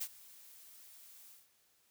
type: noise with ADSR envelope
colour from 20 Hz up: blue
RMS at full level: -37 dBFS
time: 0-1.49 s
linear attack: 17 ms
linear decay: 61 ms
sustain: -20 dB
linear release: 180 ms
effects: white hiss -72 dBFS RMS until 1.9 s